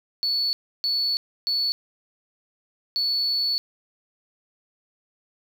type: tone bursts at uneven times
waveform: sine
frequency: 4435 Hz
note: C#8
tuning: in tune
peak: -20 dBFS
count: 4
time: 0.23-0.53 / 0.84-1.17 / 1.47-1.72 / 2.96-3.58 s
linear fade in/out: 0 ms
effects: tanh soft clip ceiling -16 dBFS + 8-bit